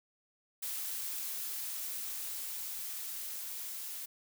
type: noise with level ramp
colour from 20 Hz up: blue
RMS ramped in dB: -38 to -42 dBFS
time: 0.62-4.06 s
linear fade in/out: 10 ms
effects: none